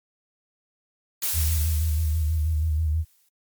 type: noise with exponential decay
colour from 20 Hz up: blue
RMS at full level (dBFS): -24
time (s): 1.22-3.29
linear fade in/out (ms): 5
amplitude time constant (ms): 450
type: tone with vibrato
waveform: sine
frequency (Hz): 78.3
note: D#2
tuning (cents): +11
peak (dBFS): -20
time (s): 1.33-3.05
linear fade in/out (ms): 50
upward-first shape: square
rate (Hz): 6.2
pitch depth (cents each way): 50
effects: MP3 96 kbps